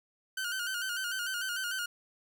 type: tone with vibrato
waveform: sawtooth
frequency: 1480 Hz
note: F#6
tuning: in tune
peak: -29 dBFS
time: 0.37-1.86 s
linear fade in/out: 5 ms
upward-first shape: square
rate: 6.7 Hz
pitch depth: 63 cents each way
effects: none